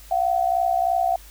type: tone pair together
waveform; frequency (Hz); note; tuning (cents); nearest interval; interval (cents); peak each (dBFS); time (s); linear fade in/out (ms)
sine; 688.9 / 752; F5 / F#5; -24 / +28; major second; 152; -21; 0.11-1.16; 5
effects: added 50 Hz sine -44 dBFS peak until 1.3 s + white hiss -48 dBFS RMS until 1.3 s